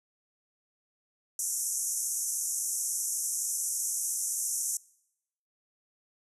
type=band-pass noise; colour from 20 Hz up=pink; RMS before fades=-32 dBFS; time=1.39-4.77 s; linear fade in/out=2 ms; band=5800 to 12000 Hz; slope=96 dB/octave; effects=noise-tail reverb RT60 0.8 s tail -23 dB re dry